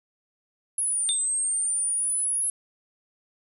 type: linear two-way sweep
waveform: sine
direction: down then up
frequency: 10660 to 8100 to 10660 Hz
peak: -23 dBFS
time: 0.78-2.5 s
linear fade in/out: 2 ms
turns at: 1.2 s
type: tone with exponential decay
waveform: sine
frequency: 3610 Hz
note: A7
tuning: 44 cents sharp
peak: -21 dBFS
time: 1.09-1.26 s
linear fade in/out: 0 ms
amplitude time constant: 35 ms
effects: none